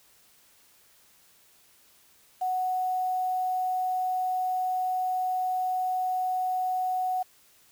sine tone with quantisation, 740 Hz, F#5, in tune, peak -25 dBFS, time 2.41-7.23 s, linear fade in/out 10 ms, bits 8, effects white hiss -60 dBFS RMS until 7.71 s

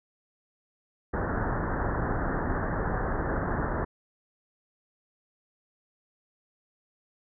pink low-pass noise, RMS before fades -29 dBFS, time 1.13-3.85 s, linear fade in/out 10 ms, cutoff 1800 Hz, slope 96 dB/octave, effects none

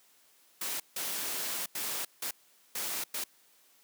white noise bursts at uneven times, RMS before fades -35 dBFS, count 6, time 0.61-0.8 / 0.96-1.66 / 1.75-2.05 / 2.22-2.31 / 2.75-3.04 / 3.14-3.24 s, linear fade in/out 5 ms, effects white hiss -64 dBFS RMS until 3.83 s + high-pass 200 Hz 12 dB/octave

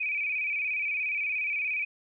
sine tone with vibrato, 2404 Hz, D7, 40 cents sharp, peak -27 dBFS, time 0-1.85 s, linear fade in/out 10 ms, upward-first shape square, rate 17 Hz, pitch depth 67 cents each way, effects none

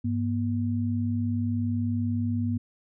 sine tone pair together, 100.91 / 240 Hz, G#2 / B3, -49 / -49 cents, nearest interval octave + minor third, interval 1500 cents, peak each -27 dBFS, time 0.04-2.58 s, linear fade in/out 10 ms, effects none

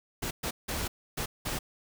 pink noise bursts at uneven times, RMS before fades -33 dBFS, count 5, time 0.22-0.31 / 0.43-0.51 / 0.68-0.88 / 1.17-1.26 / 1.45-1.59 s, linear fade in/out 10 ms, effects none

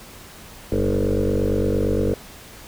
sine tone with frequency modulation, 261.6 Hz, C4, in tune, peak -16 dBFS, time 0.72-2.14 s, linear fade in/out 2 ms, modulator 48.7 Hz, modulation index 5.2, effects tanh soft clip ceiling -14 dBFS + pink hiss -42 dBFS RMS until 2.67 s

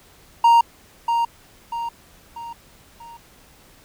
triangle tone with echo, 932.3 Hz, A#5, in tune, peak -8 dBFS, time 0.44-0.61 s, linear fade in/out 5 ms, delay 640 ms, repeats 4, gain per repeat -7 dB, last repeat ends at 3.17 s, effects pink hiss -51 dBFS RMS until 3.84 s

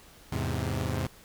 sawtooth chord, E augmented, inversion none, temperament equal with one note detuned, 82.41 / 104.79 / 130.81 Hz, E2 / G#2 / B#2, 0 / +16 / 0 cents, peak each -29 dBFS, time 0.32-1.07 s, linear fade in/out 5 ms, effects pink hiss -54 dBFS RMS until 1.24 s

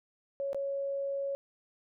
sine tone with dropouts, 554.4 Hz, C#5, in tune, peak -31 dBFS, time 0.4-1.35 s, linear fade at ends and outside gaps 0 ms, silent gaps 0.531-0.546 s, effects none

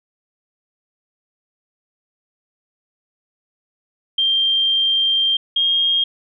sine tone pair in turn, 3175 / 3236 Hz, G7 / G#7, +21 / -46 cents, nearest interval unison, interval 33 cents, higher second, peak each -14 dBFS, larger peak neither, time 4.18-5.37 / 5.56-6.04 s, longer first, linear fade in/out 5 ms, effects none

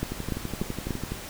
two click trains, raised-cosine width 3 ms, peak -18 / -14 dBFS, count 13 / 4, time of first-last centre 0.12-1.12 / 0.03-0.907 s, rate 12 / 3.42 Hz, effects pink hiss -39 dBFS RMS until 1.29 s

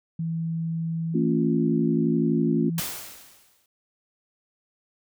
sine tone with pitch glide, 164.2 to 166.11 Hz, E3 to E3, -6 to +14 cents, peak -25 dBFS, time 0.19-2.8 s, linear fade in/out 5 ms, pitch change +20 cents, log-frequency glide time 2.53-2.62 s
sine chord, A augmented, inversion none, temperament equal with one note detuned, 225.4 / 277.2 / 349.2 Hz, A3 / C#4 / E#4, +42 / 0 / 0 cents, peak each -24 / -25 / -27 dBFS, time 1.14-2.7 s, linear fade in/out 10 ms
white noise with exponential decay, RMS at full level -28 dBFS, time 2.78-3.66 s, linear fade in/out 2 ms, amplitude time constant 190 ms
effects none

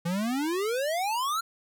square exponential sweep, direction up, 164.81 to 1388 Hz, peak -27 dBFS, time 0.05-1.41 s, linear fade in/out 10 ms, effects none

